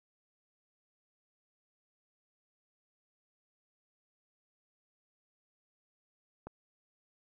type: click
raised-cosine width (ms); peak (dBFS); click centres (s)
1; -29; 6.47
effects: none